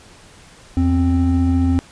triangle tone pair together, 83 / 263.5 Hz, E2 / C4, +12 / +12 cents, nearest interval octave + minor sixth, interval 2000 cents, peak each -14 dBFS, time 0.77-1.79 s, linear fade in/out 0 ms, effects pink hiss -45 dBFS RMS until 1.91 s + resampled to 22050 Hz

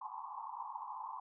pink band-pass noise, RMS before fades -45 dBFS, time 0.01-1.2 s, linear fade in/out 5 ms, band 830 to 1100 Hz, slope 96 dB/octave, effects none

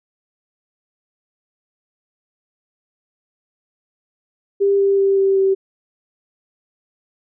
sine tone with pitch steps, 398 / 395 / 392.1 / 389.1 / 386.2 Hz, G4 / G4 / G4 / G4 / G4, +26 / +13 / 0 / -13 / -26 cents, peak -12 dBFS, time 4.6-5.55 s, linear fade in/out 20 ms, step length 190 ms, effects none

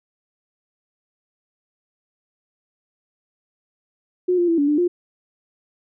sine tone with pitch steps, 362 / 348.8 / 333.5 / 286.6 / 296.6 / 352.8 Hz, F#4 / F4 / E4 / D4 / D4 / F4, -38 / -2 / +20 / -42 / +17 / +18 cents, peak -15 dBFS, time 4.28-4.88 s, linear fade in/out 10 ms, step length 100 ms, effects none

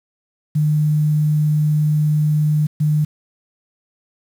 sine tone bursts at uneven times, 151.4 Hz, D#3, 47 cents flat, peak -13 dBFS, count 2, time 0.55-2.67 / 2.8-3.05 s, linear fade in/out 10 ms, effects 7-bit

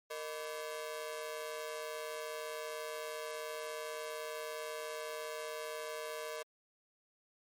sawtooth ring-modulated tone, 540 Hz, C#5, 45 cents flat, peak -33 dBFS, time 0.1-6.43 s, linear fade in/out 10 ms, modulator 77.1 Hz, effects MP3 64 kbps

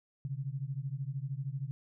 sine beating tone pair, 130.81 / 143.81 Hz, C3 / D3, 0 / -36 cents, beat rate 13 Hz, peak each -37 / -38 dBFS, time 0.25-1.71 s, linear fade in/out 0 ms, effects none

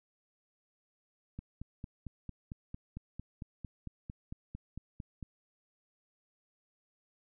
click train, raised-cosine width 5 ms, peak -29 dBFS, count 18, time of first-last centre 1.39-5.227 s, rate 4.43 Hz, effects none

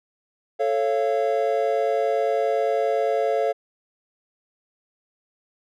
triangle chord, A augmented, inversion none, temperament just, 440 / 550 / 687.5 Hz, A4 / C#5 / E#5, 0 / -14 / -27 cents, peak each -22 dBFS, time 0.59-3.53 s, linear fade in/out 20 ms, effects none

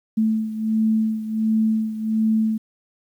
sine beating tone pair, 219.3 / 220.7 Hz, A3 / A3, -6 / +5 cents, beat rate 1.4 Hz, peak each -19 / -24 dBFS, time 0.17-2.58 s, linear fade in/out 10 ms, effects 9-bit

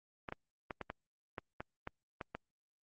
clicks, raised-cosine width 0.5 ms, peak -25 dBFS, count 10, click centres 0.288 / 0.324 / 0.708 / 0.813 / 0.901 / 1.382 / 1.605 / 1.874 / 2.212 / 2.35 s, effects Opus 24 kbps

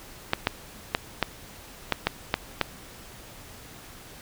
clicks, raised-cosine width 0.3 ms, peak -5 dBFS, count 8, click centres 0.334 / 0.471 / 0.949 / 1.227 / 1.923 / 2.07 / 2.341 / 2.613 s, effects pink hiss -46 dBFS RMS until 4.21 s

